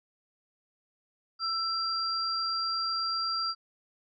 sine tone pair together, 1336 / 4747 Hz, E6 / D8, +23 / +18 cents, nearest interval octave + minor seventh, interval 2195 cents, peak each -32 / -30 dBFS, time 1.39-3.55 s, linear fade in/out 50 ms, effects none

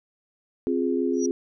sine chord, F minor, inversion second, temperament equal with one note detuned, 263.1 / 349.2 / 415.3 Hz, C4 / F4 / Ab4, +10 / 0 / 0 cents, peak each -25 / -26 / -27 dBFS, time 0.67-1.31 s, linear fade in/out 0 ms
sine tone with exponential growth, 5800 Hz, F#8, 35 cents flat, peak -26 dBFS, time 1.13-1.26 s, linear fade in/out 5 ms, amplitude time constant 28 ms
effects none

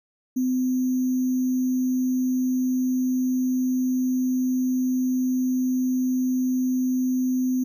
sine tone with sample-and-hold, 255.6 Hz, C4, 40 cents flat, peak -20 dBFS, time 0.36-7.64 s, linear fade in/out 10 ms, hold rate 6300 Hz, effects none

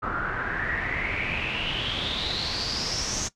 pink noise with low-pass filter sweep, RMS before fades -29 dBFS, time 0.02-3.29 s, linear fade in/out 20 ms, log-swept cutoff 1300 to 6400 Hz, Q 7.8, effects noise-tail reverb RT60 0.1 s tail -17 dB re dry

